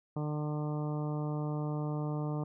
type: harmonic tone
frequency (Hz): 150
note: D3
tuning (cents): +37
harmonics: 1 / 2 / 3 / 4 / 5 / 6 / 7 / 8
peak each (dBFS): -33 / -39 / -43 / -45 / -47 / -49 / -50 / -51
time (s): 0.16-2.44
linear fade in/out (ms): 5
effects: none